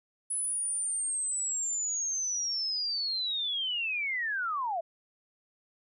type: linear sweep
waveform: sine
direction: down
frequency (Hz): 10220 to 633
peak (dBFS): -29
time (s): 0.3-4.81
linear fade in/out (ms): 10
effects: none